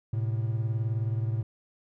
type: beating tone pair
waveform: triangle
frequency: 110 / 129 Hz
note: A2 / C3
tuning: 0 / -24 cents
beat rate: 19 Hz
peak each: -25 / -31 dBFS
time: 0.13-1.43 s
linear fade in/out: 5 ms
effects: none